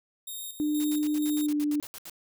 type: tone with tremolo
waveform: 5% pulse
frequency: 3706 Hz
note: A#7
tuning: 11 cents flat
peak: -28 dBFS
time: 0.27-1.47 s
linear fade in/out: 5 ms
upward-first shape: square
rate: 2.1 Hz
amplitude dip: 60%
type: tone with pitch glide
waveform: sine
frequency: 300.6 to 295.6 Hz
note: D4 to D4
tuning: +40 to +11 cents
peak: -24 dBFS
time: 0.6-1.8 s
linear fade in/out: 0 ms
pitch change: -29 cents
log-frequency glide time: 1.42-1.54 s
type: noise bursts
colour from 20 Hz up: white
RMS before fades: -42 dBFS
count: 12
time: 0.8-2.097 s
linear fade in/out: 0 ms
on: 43 ms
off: 71 ms
effects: none